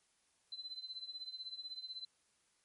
sine tone with tremolo, 4049 Hz, B7, 42 cents sharp, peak -40 dBFS, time 0.52-2.05 s, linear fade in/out 2 ms, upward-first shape triangle, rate 16 Hz, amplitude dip 90%, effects white hiss -75 dBFS RMS until 2.64 s + MP3 48 kbps

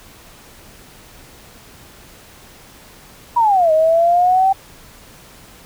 sine exponential two-way sweep, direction down then up, 980 to 622.3 to 780 Hz, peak -10 dBFS, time 3.36-4.53 s, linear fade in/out 10 ms, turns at 3.72 s, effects pink hiss -43 dBFS RMS until 5.65 s

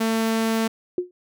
sawtooth tone, 224.1 Hz, A3, 32 cents sharp, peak -16 dBFS, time 0-0.68 s, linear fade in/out 10 ms
sine tone with exponential decay, 359.2 Hz, F4, 49 cents sharp, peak -16 dBFS, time 0.98-1.11 s, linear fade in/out 2 ms, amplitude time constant 28 ms
effects none

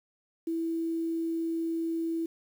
sine tone with quantisation, 329.6 Hz, E4, in tune, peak -28 dBFS, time 0.47-2.26 s, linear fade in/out 5 ms, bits 9, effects none

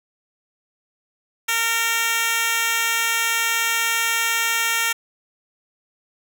10% pulse tone with high-pass filter, 459.6 Hz, A#4, 25 cents flat, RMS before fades -21 dBFS, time 1.48-4.93 s, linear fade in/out 10 ms, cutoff 1600 Hz, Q 0.64, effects none

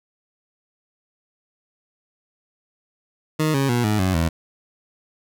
20% pulse tone with pitch steps, 155.56 / 137 / 120.65 / 106.25 / 93.57 / 82.41 Hz, D#3 / C#3 / B2 / G#2 / F#2 / E2, 0 / -20 / -40 / +40 / +20 / 0 cents, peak -13 dBFS, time 3.39-4.29 s, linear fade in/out 10 ms, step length 150 ms, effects none

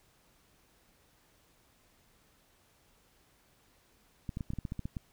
clicks, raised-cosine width 5 ms, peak -24 dBFS, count 11, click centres 4.292 / 4.371 / 4.408 / 4.504 / 4.535 / 4.587 / 4.652 / 4.721 / 4.793 / 4.855 / 4.968 s, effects pink hiss -67 dBFS RMS until 5.12 s

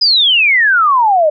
sine exponential sweep, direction down, 5070 to 587.3 Hz, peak -7 dBFS, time 0.01-1.3 s, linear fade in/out 10 ms, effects none

